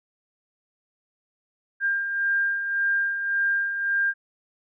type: beating tone pair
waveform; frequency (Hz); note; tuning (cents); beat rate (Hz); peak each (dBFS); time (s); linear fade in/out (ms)
sine; 1598 / 1599.8; G6 / G6; +33 / +35; 1.8; -31 / -22; 1.8-4.14; 50
effects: none